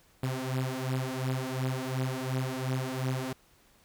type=beating tone pair; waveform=sawtooth; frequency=128.7 / 131.5 Hz; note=C3 / C3; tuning=-28 / +9 cents; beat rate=2.8 Hz; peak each=-29 dBFS; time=0.23-3.33 s; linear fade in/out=5 ms; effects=pink hiss -63 dBFS RMS until 3.84 s